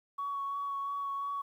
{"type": "tone with vibrato", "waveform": "sine", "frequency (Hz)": 1119, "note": "C#6", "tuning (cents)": 16, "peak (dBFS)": -32, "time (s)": [0.18, 1.42], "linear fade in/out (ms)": 10, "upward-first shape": "sine", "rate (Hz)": 2.9, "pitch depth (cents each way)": 14, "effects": ["tanh soft clip ceiling -28 dBFS", "11-bit"]}